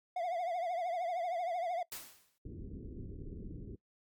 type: tone with vibrato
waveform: triangle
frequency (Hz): 698.5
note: F5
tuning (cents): 0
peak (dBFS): -31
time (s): 0.16-1.83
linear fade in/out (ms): 5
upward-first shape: triangle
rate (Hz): 13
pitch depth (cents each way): 120
type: noise with exponential decay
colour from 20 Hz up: white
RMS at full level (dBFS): -41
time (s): 1.92-2.38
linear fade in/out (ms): 0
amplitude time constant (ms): 100
type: low-pass noise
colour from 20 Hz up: pink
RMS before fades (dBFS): -45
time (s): 2.45-3.76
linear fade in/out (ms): 5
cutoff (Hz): 410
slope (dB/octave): 48
effects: noise-tail reverb RT60 0.1 s tail -19 dB re dry + MP3 96 kbps